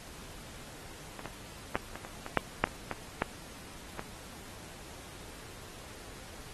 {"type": "clicks", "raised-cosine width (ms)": 0.5, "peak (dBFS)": [-25, -23, -13, -24, -27, -24, -10, -8, -26, -18, -13, -21], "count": 12, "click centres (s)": [1.193, 1.257, 1.755, 1.956, 2.049, 2.264, 2.373, 2.64, 2.673, 2.913, 3.221, 3.994], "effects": ["pink hiss -49 dBFS RMS until 6.53 s", "AAC 32 kbps"]}